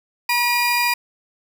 30% pulse tone pair together, 963 / 2424 Hz, B5 / D#7, -44 / -46 cents, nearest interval octave + major third, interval 1598 cents, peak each -17 dBFS, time 0.29-0.94 s, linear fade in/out 5 ms, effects none

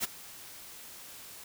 white noise with ADSR envelope, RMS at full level -29 dBFS, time 0-1.44 s, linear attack 39 ms, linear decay 19 ms, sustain -19 dB, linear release 4 ms, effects none

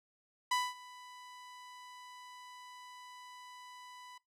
sawtooth tone with ADSR envelope, 994 Hz, B5, 11 cents sharp, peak -25 dBFS, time 0.51-4.18 s, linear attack 7 ms, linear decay 220 ms, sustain -22 dB, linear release 6 ms, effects noise-tail reverb RT60 0.2 s tail -21 dB re dry + low-pass 10000 Hz 12 dB/octave

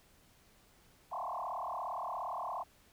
sine tone with frequency modulation, 884 Hz, A5, 8 cents sharp, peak -36 dBFS, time 1.11-2.64 s, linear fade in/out 20 ms, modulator 37.2 Hz, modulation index 5.9, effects pink hiss -65 dBFS RMS until 2.92 s

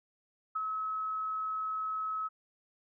sine tone with ADSR envelope, 1287 Hz, E6, 42 cents flat, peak -29 dBFS, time 0.55-2.29 s, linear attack 11 ms, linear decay 23 ms, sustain -3 dB, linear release 26 ms, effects none

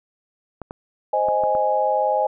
clicks, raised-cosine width 1 ms, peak -18 dBFS, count 5, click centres 0.617 / 0.709 / 1.286 / 1.437 / 1.551 s
sine chord, Ab major, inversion first, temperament equal, 523.3 / 622.3 / 830.6 Hz, C5 / Eb5 / Ab5, 0 / 0 / 0 cents, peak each -23 / -22 / -20 dBFS, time 1.13-2.27 s, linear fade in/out 5 ms
effects none

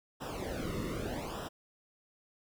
brown noise with flanger, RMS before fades -38 dBFS, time 0.2-1.49 s, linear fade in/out 20 ms, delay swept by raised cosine 0.45 to 1.27 ms, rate 0.82 Hz, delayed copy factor -0.95, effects none

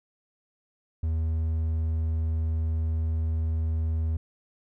triangle tone, 80.2 Hz, E2, 47 cents flat, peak -22 dBFS, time 1.03-4.17 s, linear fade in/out 5 ms, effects none

